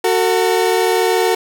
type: tone pair together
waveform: 30% pulse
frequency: 370 / 450.7 Hz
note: F#4 / A4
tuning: 0 / +42 cents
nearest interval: minor third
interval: 342 cents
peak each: -13 dBFS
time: 0.04-1.35 s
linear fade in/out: 5 ms
effects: none